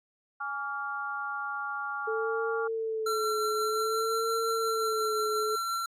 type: chord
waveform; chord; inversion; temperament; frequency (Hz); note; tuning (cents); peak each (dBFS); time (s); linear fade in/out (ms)
sine; D diminished; second; equal with one note detuned; 830.6 / 1145.2 / 1396.9; Ab5 / D6 / F6; 0 / -44 / 0; -38 / -37 / -34; 0.4-2.68; 10
type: tone with vibrato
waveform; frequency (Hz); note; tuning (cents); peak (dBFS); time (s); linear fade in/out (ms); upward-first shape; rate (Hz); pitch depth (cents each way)
sine; 440; A4; 0; -29; 2.07-5.56; 10; sine; 0.54; 49
type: tone with tremolo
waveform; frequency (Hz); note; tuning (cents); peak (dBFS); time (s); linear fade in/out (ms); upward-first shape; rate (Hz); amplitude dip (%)
square; 1358; F6; -49; -29; 3.06-5.86; 5; triangle; 5.7; 25
effects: AAC 64 kbps